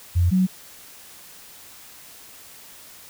sine tone pair in turn, 87.6 / 185.62 Hz, F2 / F#3, +6 / +6 cents, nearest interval octave + minor second, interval 1300 cents, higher second, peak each -15 dBFS, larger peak neither, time 0.15-0.31 / 0.31-0.47 s, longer neither, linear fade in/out 20 ms, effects white hiss -45 dBFS RMS until 3.09 s

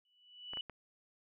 sine tone with exponential growth, 2960 Hz, F#7, in tune, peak -36 dBFS, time 0.05-0.61 s, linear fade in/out 2 ms, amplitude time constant 120 ms
clicks, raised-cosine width 0.5 ms, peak -31 dBFS, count 3, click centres 0.535 / 0.572 / 0.697 s
effects none

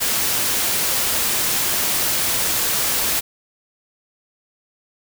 white noise, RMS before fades -20 dBFS, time 0-3.21 s, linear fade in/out 20 ms, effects none

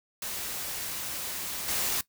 white noise with level steps, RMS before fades -35 / -29 dBFS, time 0.22-2.01 s, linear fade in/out 2 ms, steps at 1.68 s, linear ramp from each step 5 ms, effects noise-tail reverb RT60 0.1 s tail -18 dB re dry

